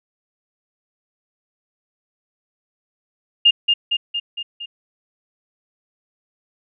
sine tone with echo, 2823 Hz, F7, 18 cents sharp, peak -8 dBFS, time 3.45-3.51 s, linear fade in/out 10 ms, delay 230 ms, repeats 5, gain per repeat -4 dB, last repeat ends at 4.66 s, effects none

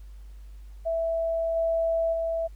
sine tone with level steps, 659.3 Hz, E5, in tune, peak -24 / -22 / -25 dBFS, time 0.85-2.48 s, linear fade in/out 20 ms, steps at 1.55 / 2.12 s, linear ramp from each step 20 ms, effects added 50 Hz sine -41 dBFS peak until 2.55 s + pink hiss -64 dBFS RMS until 2.55 s

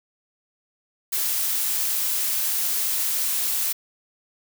blue noise, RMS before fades -24 dBFS, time 1.12-3.73 s, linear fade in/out 10 ms, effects none

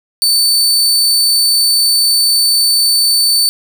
sawtooth tone, 4532 Hz, C#8, 37 cents sharp, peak -6 dBFS, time 0.22-3.49 s, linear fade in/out 0 ms, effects none

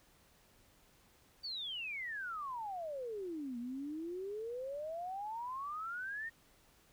sine exponential two-way sweep, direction down then up, 4671 to 233.1 to 1869 Hz, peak -39 dBFS, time 1.43-6.3 s, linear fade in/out 20 ms, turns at 3.58 s, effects pink hiss -67 dBFS RMS until 6.92 s

